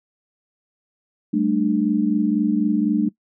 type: chord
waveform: sine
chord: G suspended second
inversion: none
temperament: equal with one note detuned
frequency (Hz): 196 / 220 / 297.9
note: G3 / A3 / D4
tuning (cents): 0 / 0 / +25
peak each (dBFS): -23 / -20 / -20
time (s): 1.33-3.09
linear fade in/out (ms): 10
effects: noise-tail reverb RT60 0.1 s tail -21 dB re dry